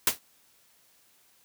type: noise with exponential decay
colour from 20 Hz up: white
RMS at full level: -18 dBFS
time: 0.07-0.19 s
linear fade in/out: 2 ms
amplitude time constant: 25 ms
effects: white hiss -63 dBFS RMS until 1.44 s + high-pass 60 Hz 12 dB/octave